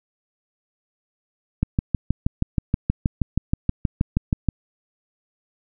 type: click train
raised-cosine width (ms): 5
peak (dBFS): -6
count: 19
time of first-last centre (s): 1.63-4.487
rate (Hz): 6.3
effects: none